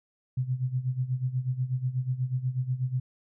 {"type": "tone with tremolo", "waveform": "sine", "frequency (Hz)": 127.8, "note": "C3", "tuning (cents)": -40, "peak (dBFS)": -23, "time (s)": [0.37, 3], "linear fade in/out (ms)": 5, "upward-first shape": "sine", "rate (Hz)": 8.2, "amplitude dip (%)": 80, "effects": []}